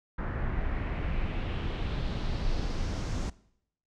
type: noise with low-pass filter sweep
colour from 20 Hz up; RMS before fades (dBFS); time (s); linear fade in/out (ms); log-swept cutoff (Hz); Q
brown; -31; 0.18-3.3; 5; 1600 to 6800; 2.2
effects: noise-tail reverb RT60 0.7 s tail -20 dB re dry